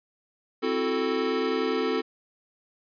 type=chord; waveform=square; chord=F# half-diminished seventh; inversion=second; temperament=equal; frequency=261.6 / 329.6 / 370 / 440 Hz; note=C4 / E4 / F#4 / A4; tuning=0 / 0 / 0 / 0 cents; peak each=-31 / -34 / -31 / -28 dBFS; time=0.62-2.02 s; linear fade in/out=20 ms; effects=resampled to 11025 Hz